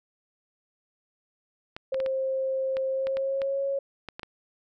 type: clicks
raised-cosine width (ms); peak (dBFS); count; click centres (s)
0.3; -21; 11; 1.765 / 1.944 / 2.002 / 2.062 / 2.769 / 3.07 / 3.17 / 3.418 / 4.087 / 4.195 / 4.232
type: tone with pitch glide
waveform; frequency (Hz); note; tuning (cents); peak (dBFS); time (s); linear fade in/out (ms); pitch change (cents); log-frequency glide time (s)
sine; 530 to 550.9; C5 to C#5; +22 to -11; -25; 1.92-3.79; 5; +67; 2.89-3.61
effects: none